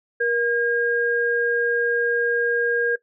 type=tone pair together; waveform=sine; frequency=473.8 / 1620 Hz; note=A#4 / G#6; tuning=+28 / -43 cents; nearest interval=octave + major sixth; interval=2129 cents; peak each=-21 dBFS; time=0.2-2.96 s; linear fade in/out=10 ms; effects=noise-tail reverb RT60 0.1 s tail -17 dB re dry